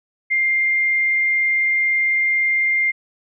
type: tone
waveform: sine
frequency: 2106 Hz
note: C7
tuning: 11 cents sharp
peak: -15 dBFS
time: 0.3-2.92 s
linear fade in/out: 20 ms
effects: none